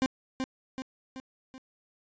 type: tone with echo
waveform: 40% pulse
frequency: 261.6 Hz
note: C4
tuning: in tune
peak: -23 dBFS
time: 0.02-0.06 s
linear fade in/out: 0 ms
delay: 380 ms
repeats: 4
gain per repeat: -5 dB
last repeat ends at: 1.58 s
effects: resampled to 16000 Hz